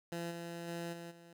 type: tone with level steps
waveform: 15% pulse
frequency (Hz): 170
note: F3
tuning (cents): -46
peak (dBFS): -32 / -36 / -33 / -39 / -49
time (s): 0.12-1.33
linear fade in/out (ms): 2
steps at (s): 0.3 / 0.67 / 0.92 / 1.1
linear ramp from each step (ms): 20
effects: none